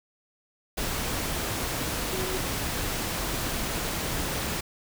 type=tone in noise; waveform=sine; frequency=373 Hz; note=F#4; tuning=14 cents sharp; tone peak=-33 dBFS; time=2.12-2.38 s; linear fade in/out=10 ms; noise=pink; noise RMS=-30 dBFS; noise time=0.77-4.61 s; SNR=-6 dB; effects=none